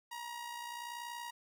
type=tone with amplitude modulation; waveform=sawtooth; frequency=950 Hz; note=A#5; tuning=33 cents sharp; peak=-36 dBFS; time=0.11-1.31 s; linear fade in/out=10 ms; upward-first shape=sine; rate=60.8 Hz; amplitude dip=50%; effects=none